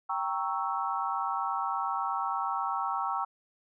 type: chord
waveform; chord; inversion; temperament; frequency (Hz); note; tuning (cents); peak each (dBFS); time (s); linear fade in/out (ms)
sine; G diminished seventh; none; equal; 784 / 932.3 / 1108.7 / 1318.5; G5 / Bb5 / Db6 / Fb6; 0 / 0 / 0 / 0; -34; 0.09-3.25; 10
effects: none